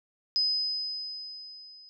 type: tone with level ramp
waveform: sine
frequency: 5030 Hz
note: D#8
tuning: 18 cents sharp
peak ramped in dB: -22 to -49 dBFS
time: 0.36-1.89 s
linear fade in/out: 0 ms
effects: none